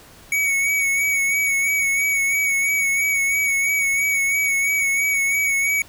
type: tone with vibrato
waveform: square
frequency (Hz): 2237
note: C#7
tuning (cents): +15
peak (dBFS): -18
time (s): 0.32-5.82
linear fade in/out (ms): 2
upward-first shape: sine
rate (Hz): 3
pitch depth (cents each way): 32
effects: pink hiss -46 dBFS RMS until 5.88 s